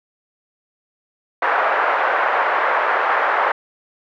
white band-pass noise, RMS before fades -18 dBFS, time 1.42-3.52 s, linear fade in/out 5 ms, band 520 to 1600 Hz, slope 24 dB/octave, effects none

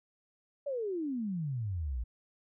sine exponential sweep, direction down, 587 to 55 Hz, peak -32 dBFS, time 0.66-2.04 s, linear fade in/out 10 ms, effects none

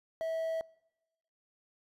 triangle tone with quantisation, 650 Hz, E5, 24 cents flat, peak -30 dBFS, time 0.21-0.61 s, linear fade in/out 0 ms, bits 9, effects noise-tail reverb RT60 1.0 s tail -25 dB re dry + resampled to 32000 Hz

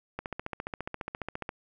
click train, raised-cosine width 0.5 ms, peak -19 dBFS, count 20, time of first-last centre 0.19-1.491 s, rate 14.6 Hz, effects none

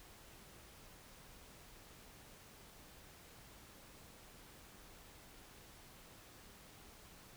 silence, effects pink hiss -59 dBFS RMS until 7.36 s

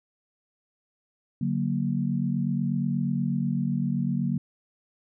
sine chord, D augmented, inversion none, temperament equal with one note detuned, 144.48 / 185 / 233.1 Hz, D3 / F#3 / A#3, -28 / 0 / 0 cents, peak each -28 dBFS, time 1.41-4.38 s, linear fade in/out 5 ms, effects none

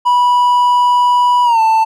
triangle tone with pitch glide, 980 to 888.3 Hz, B5 to A5, -14 to +16 cents, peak -6 dBFS, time 0.05-1.85 s, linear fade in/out 20 ms, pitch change -170 cents, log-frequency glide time 1.44-1.6 s, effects none

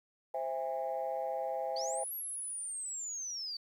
sine chord, C augmented, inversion none, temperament equal with one note detuned, 523.3 / 659.3 / 813.5 Hz, C5 / E5 / G#5, 0 / 0 / -36 cents, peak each -37 dBFS, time 0.34-2.04 s, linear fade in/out 5 ms
sine linear two-way sweep, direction up then down, 4330 to 11640 to 4530 Hz, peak -37 dBFS, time 1.76-3.57 s, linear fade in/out 5 ms, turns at 2.13 s
effects tanh soft clip ceiling -26 dBFS + 11-bit

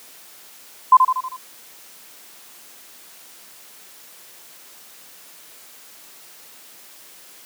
sine tone with echo, 1028 Hz, C6, 31 cents flat, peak -5 dBFS, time 0.92-0.97 s, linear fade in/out 5 ms, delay 79 ms, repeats 5, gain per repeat -5 dB, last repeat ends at 1.365 s, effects white hiss -45 dBFS RMS until 7.45 s + high-pass 200 Hz 12 dB/octave

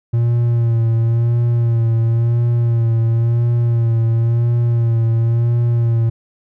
triangle tone with vibrato, 116.54 Hz, A#2, in tune, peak -10 dBFS, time 0.13-6.1 s, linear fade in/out 10 ms, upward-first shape sine, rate 0.96 Hz, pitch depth 35 cents each way, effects none

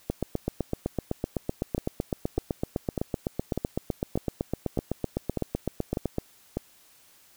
two click trains, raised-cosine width 2 ms, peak -13 / -14 dBFS, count 49 / 9, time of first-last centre 0.1-6.184 / 1.78-6.57 s, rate 7.89 / 1.67 Hz, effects white hiss -58 dBFS RMS until 7.36 s

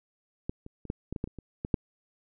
clicks, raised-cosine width 3 ms, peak -18 / -30 / -30 / -17 / -21 / -21 / -17 / -30 / -28 / -19 / -10 dBFS, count 11, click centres 0.495 / 0.664 / 0.853 / 0.901 / 1.126 / 1.162 / 1.241 / 1.275 / 1.387 / 1.649 / 1.742 s, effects none

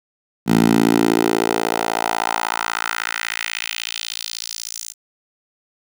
10% pulse tone with high-pass filter sweep, 56.3 Hz, A1, 40 cents sharp, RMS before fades -20 dBFS, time 0.46-4.94 s, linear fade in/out 50 ms, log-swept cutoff 190 to 7000 Hz, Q 2, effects none

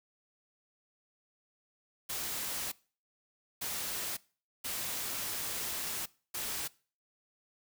white noise bursts at uneven times, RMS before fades -37 dBFS, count 4, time 2.09-2.72 / 3.61-4.17 / 4.64-6.06 / 6.34-6.68 s, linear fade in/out 10 ms, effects noise-tail reverb RT60 0.4 s tail -22 dB re dry

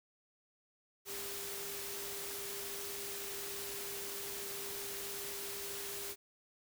sine tone in noise, 400 Hz, G4, 35 cents sharp, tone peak -48 dBFS, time 1.05-6.16 s, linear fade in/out 50 ms, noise white, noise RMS -43 dBFS, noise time 1.05-6.16 s, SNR -8 dB, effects none

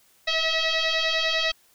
sine tone with frequency modulation, 640 Hz, D#5, 49 cents sharp, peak -21 dBFS, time 0.27-1.52 s, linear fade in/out 10 ms, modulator 645 Hz, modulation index 6.3, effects white hiss -60 dBFS RMS until 1.74 s

